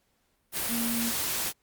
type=tone in noise; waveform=sine; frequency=233.1 Hz; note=A#3; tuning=in tune; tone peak=-29 dBFS; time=0.68-1.13 s; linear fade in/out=50 ms; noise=white; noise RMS=-30 dBFS; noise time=0.52-1.53 s; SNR=-2 dB; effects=pink hiss -72 dBFS RMS until 1.62 s + Opus 48 kbps